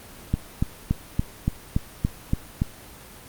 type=click train; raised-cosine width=5 ms; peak=-8 dBFS; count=9; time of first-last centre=0.34-2.619 s; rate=3.51 Hz; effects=pink hiss -44 dBFS RMS until 3.28 s + Opus 24 kbps